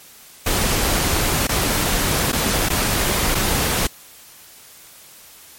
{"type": "noise with dropouts", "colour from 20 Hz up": "pink", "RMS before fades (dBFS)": -19, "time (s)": [0.46, 3.87], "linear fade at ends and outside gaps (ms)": 5, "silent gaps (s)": [[1.471, 1.49], [2.319, 2.328], [2.688, 2.7], [3.347, 3.351]], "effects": ["white hiss -44 dBFS RMS until 5.58 s", "MP3 64 kbps"]}